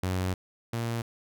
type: tone pair in turn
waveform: sawtooth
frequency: 92.5 / 116.33 Hz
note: F#2 / A#2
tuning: 0 / -3 cents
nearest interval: major third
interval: 397 cents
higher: second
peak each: -23 / -25 dBFS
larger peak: first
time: 0.03-0.34 / 0.73-1.02 s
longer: first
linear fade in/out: 5 ms
effects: none